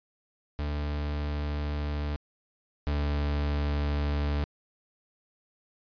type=tone pair in turn; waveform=40% pulse; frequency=73.5 / 72.78 Hz; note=D2 / D2; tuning=+2 / -15 cents; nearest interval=unison; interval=17 cents; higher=first; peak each=-28 / -25 dBFS; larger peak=second; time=0.59-2.16 / 2.87-4.44 s; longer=neither; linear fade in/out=0 ms; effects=resampled to 11025 Hz